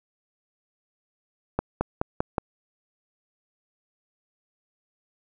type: accelerating click train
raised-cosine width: 1 ms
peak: -9 dBFS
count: 5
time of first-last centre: 1.59-2.382 s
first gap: 220 ms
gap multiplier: 0.93
effects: none